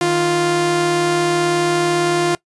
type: tone pair together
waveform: sawtooth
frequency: 155.55 / 349.2 Hz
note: D#3 / F4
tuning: 0 / 0 cents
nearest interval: octave + major second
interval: 1400 cents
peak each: -20 / -11 dBFS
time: 0.01-2.35 s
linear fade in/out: 2 ms
effects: noise-tail reverb RT60 0.1 s tail -21 dB re dry + resampled to 24000 Hz